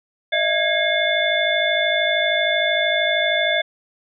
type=tone cluster; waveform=sine; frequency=615 / 668 / 1648 / 2151 / 3500 Hz; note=D#5 / E5 / G#6 / C7 / A7; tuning=-20 / +23 / -14 / +47 / -10 cents; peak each=-23 dBFS; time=0.32-3.62 s; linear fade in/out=10 ms; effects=none